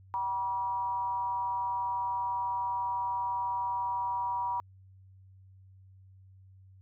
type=tone with frequency modulation; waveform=sine; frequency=963 Hz; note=B5; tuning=44 cents flat; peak=-29 dBFS; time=0.14-4.6 s; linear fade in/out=0 ms; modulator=194 Hz; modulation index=0.44; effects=added 95 Hz sine -53 dBFS peak until 6.81 s